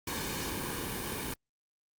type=noise with comb filter; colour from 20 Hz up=pink; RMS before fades=-36 dBFS; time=0.07-1.34 s; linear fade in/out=5 ms; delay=1.5 ms; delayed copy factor=-0.6; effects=Opus 48 kbps